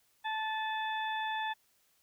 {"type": "harmonic tone with a mistuned harmonic", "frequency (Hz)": 874, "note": "A5", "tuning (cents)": -12, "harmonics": [1, 2, 3, 4], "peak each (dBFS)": [-34, -38, -46, -43], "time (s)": [0.24, 1.54], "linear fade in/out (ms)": 20, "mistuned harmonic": 3, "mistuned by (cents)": -35, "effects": ["white hiss -71 dBFS RMS until 2.02 s"]}